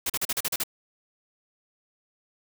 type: noise bursts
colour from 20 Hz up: white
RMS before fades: -27 dBFS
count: 8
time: 0.06-0.637 s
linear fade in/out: 5 ms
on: 38 ms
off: 39 ms
effects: none